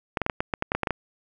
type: clicks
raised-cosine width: 0.5 ms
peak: -9 dBFS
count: 12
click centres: 0.172 / 0.217 / 0.264 / 0.298 / 0.405 / 0.538 / 0.624 / 0.719 / 0.75 / 0.833 / 0.872 / 0.907 s
effects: none